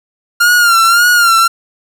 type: tone with vibrato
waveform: 45% pulse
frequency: 1396.9 Hz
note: F6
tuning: in tune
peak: -6 dBFS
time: 0.4-1.48 s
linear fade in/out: 10 ms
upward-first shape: sine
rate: 1.8 Hz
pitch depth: 69 cents each way
effects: none